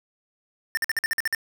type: tone bursts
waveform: square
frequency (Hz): 1800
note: A6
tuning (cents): +39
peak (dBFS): -22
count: 9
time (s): 0.75-1.348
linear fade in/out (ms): 0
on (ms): 22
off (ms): 50
effects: none